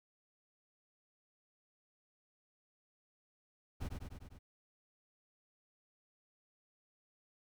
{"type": "noise with echo", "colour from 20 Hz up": "brown", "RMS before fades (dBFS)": -39, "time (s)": [3.8, 3.89], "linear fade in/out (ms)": 20, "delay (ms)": 100, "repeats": 5, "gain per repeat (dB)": -3, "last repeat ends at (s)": 4.39, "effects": []}